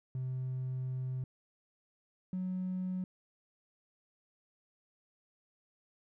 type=tone pair in turn; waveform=triangle; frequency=129.1 / 184.48 Hz; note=C3 / F#3; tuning=-23 / -5 cents; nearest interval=tritone; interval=618 cents; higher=second; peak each=-31 / -30 dBFS; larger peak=second; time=0.15-1.24 / 2.33-3.04 s; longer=first; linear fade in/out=2 ms; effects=tanh soft clip ceiling -30 dBFS